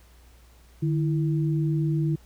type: tone pair together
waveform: sine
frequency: 151.38 / 329.6 Hz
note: D#3 / E4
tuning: -47 / 0 cents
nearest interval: octave + minor second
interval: 1347 cents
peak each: -22 / -29 dBFS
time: 0.82-2.16 s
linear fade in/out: 10 ms
effects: added 60 Hz sine -51 dBFS peak until 2.25 s + pink hiss -59 dBFS RMS until 2.25 s